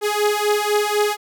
sawtooth beating tone pair, 415.3 / 419.3 Hz, G#4 / G#4, 0 / +17 cents, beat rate 4 Hz, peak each -16 dBFS, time 0.01-1.17 s, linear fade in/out 50 ms, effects none

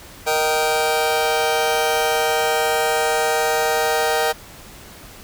sawtooth chord, Eb major, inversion second, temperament just, 466.7 / 622.3 / 777.8 Hz, Bb4 / Eb5 / G5, +2 / 0 / -14 cents, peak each -17 / -19 / -17 dBFS, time 0.26-4.33 s, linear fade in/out 20 ms, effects pink hiss -41 dBFS RMS until 5.23 s

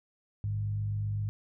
sine tone with frequency modulation, 103.83 Hz, G#2, in tune, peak -29 dBFS, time 0.44-1.29 s, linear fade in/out 0 ms, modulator 47.8 Hz, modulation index 0.4, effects none

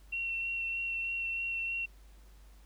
sine tone with vibrato, 2722 Hz, F7, 45 cents flat, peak -32 dBFS, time 0.12-1.86 s, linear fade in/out 10 ms, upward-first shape sine, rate 3.2 Hz, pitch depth 11 cents each way, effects added 50 Hz sine -53 dBFS peak until 2.65 s + pink hiss -65 dBFS RMS until 2.65 s

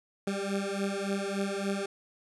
20% pulse beating tone pair, 196 / 199.5 Hz, G3 / G3, 0 / +31 cents, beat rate 3.5 Hz, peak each -28 dBFS, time 0.27-1.86 s, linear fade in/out 5 ms, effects resampled to 24000 Hz

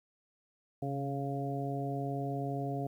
harmonic tone with a mistuned harmonic, 139.4 Hz, C#3, 10 cents sharp, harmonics 1 / 2 / 3 / 4 / 5, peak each -36 / -39 / -41 / -45 / -39 dBFS, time 0.82-2.87 s, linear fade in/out 5 ms, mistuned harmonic 1, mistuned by -30 cents, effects 11-bit

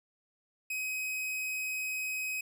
45% pulse tone, 2528 Hz, D#7, 27 cents sharp, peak -33 dBFS, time 0.7-2.41 s, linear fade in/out 5 ms, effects none

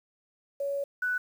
sine tone pair in turn, 561 / 1486.5 Hz, C#5 / F#6, +21 / +8 cents, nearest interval octave + perfect fourth, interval 1687 cents, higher second, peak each -28 / -26 dBFS, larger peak second, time 0.6-0.84 / 1.02-1.18 s, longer first, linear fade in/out 5 ms, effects 9-bit

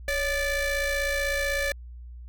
30% pulse ring-modulated tone, 589 Hz, D5, 5 cents sharp, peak -19 dBFS, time 0.08-1.72 s, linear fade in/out 2 ms, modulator 1150 Hz, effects added 60 Hz sine -39 dBFS peak until 2.28 s

